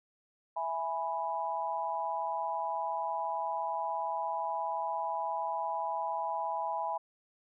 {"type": "chord", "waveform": "sine", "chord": "E major", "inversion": "none", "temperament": "equal", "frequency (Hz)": [659.3, 830.6, 987.8], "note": ["E5", "G#5", "B5"], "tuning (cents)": [0, 0, 0], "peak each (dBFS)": [-38, -35, -35], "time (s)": [0.56, 6.98], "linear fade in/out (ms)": 10, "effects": []}